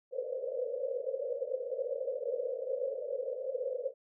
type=band-pass noise; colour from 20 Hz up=white; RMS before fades=-36 dBFS; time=0.11-3.94 s; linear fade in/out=50 ms; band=480 to 550 Hz; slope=96 dB/octave; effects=none